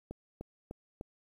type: click train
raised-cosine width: 2 ms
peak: -28 dBFS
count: 4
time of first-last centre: 0.11-1.011 s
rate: 3.33 Hz
effects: 10-bit